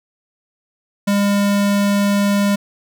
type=tone; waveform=square; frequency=201.9 Hz; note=G#3; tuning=49 cents flat; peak=-14 dBFS; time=1.07-2.56 s; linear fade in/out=10 ms; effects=none